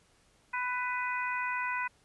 harmonic tone, 497.3 Hz, B4, 12 cents sharp, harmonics 2 / 3 / 4 / 5, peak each -34 / -36 / -37 / -38 dBFS, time 0.53-1.88 s, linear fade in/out 10 ms, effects pink hiss -66 dBFS RMS until 2.04 s + resampled to 24000 Hz

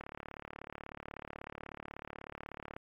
click train, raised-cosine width 0.5 ms, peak -28 dBFS, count 101, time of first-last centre 0.01-2.765 s, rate 36.3 Hz, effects AAC 32 kbps

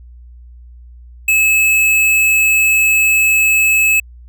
square tone, 2593 Hz, E7, 29 cents flat, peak -10 dBFS, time 1.28-4 s, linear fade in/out 5 ms, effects added 60 Hz sine -35 dBFS peak until 4.28 s

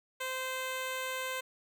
10% pulse tone, 518 Hz, C5, 17 cents flat, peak -26 dBFS, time 0.2-1.41 s, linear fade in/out 10 ms, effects none

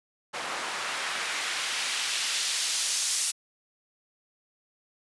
white noise with band-pass filter sweep, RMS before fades -30 dBFS, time 0.33-3.32 s, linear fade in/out 20 ms, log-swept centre 910 to 6900 Hz, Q 0.84, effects resampled to 24000 Hz

